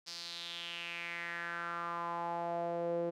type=tone with band-pass filter sweep; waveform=sawtooth; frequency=170.9 Hz; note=F3; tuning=37 cents flat; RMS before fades=-39 dBFS; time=0.06-3.11 s; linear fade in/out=20 ms; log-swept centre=5000 to 450 Hz; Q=4.4; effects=none